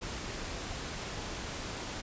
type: noise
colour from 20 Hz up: pink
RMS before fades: -39 dBFS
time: 0.01-2.02 s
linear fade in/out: 20 ms
effects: resampled to 16000 Hz